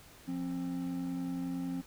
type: tone pair together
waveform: triangle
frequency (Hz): 174.61 / 265.5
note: F3 / C4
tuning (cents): 0 / +25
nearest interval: perfect fifth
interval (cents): 725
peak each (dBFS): -37 / -33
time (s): 0.27-1.82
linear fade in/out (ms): 20
effects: pink hiss -56 dBFS RMS until 1.86 s